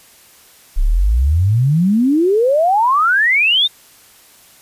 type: exponential sweep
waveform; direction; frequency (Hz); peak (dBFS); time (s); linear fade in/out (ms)
sine; up; 30.87 to 3729; -10; 0.76-3.68; 20
effects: white hiss -46 dBFS RMS until 4.61 s + resampled to 32000 Hz